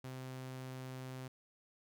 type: tone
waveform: sawtooth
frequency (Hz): 129.7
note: C3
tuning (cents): -15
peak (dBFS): -40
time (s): 0.04-1.28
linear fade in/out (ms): 5
effects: none